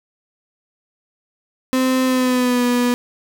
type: tone with pitch glide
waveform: 35% pulse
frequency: 258.7 to 244.5 Hz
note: C4 to B3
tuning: -19 to -17 cents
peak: -13 dBFS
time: 1.73-2.94 s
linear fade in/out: 0 ms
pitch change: -98 cents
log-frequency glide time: 2.05-2.64 s
effects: none